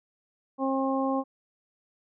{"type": "harmonic tone", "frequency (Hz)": 268, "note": "C4", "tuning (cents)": 42, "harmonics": [1, 2, 3, 4], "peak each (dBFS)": [-27, -30, -32, -33], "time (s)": [0.58, 1.24], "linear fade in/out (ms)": 50, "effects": []}